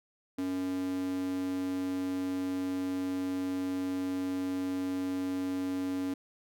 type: tone with high-pass filter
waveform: square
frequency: 92.5 Hz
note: F#2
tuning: in tune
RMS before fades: -33 dBFS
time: 0.38-6.14 s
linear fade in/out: 5 ms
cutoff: 260 Hz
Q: 5.1
effects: none